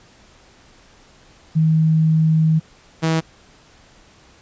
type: tone pair in turn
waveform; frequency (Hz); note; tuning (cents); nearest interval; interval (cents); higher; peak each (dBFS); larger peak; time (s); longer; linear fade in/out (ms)
sine / sawtooth; 158.8 / 161.48; D#3 / E3; +36 / -35; unison; 29; second; -12; neither; 1.55-2.6 / 3.02-3.21; first; 20
effects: pink hiss -50 dBFS RMS until 4.41 s + resampled to 16000 Hz